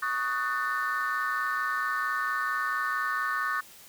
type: chord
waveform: sine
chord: D# half-diminished seventh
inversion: third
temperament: just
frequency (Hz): 1120.1 / 1244.5 / 1493.4 / 1792.1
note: C#6 / D#6 / F#6 / A6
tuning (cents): +18 / 0 / +16 / +31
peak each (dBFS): -31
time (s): 0.02-3.61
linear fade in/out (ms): 10
effects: tanh soft clip ceiling -21 dBFS + white hiss -51 dBFS RMS until 3.88 s